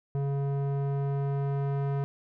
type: tone with low-pass filter sweep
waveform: square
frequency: 139.6 Hz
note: C#3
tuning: 13 cents sharp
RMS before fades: -29 dBFS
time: 0.15-2.04 s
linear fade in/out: 0 ms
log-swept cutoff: 640 to 1100 Hz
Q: 0.75
effects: none